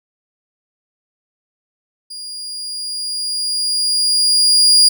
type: tone with level ramp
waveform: 35% pulse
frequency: 4845 Hz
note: D#8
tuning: 47 cents flat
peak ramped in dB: -27 to -5 dBFS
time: 2.1-4.89 s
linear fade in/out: 10 ms
effects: none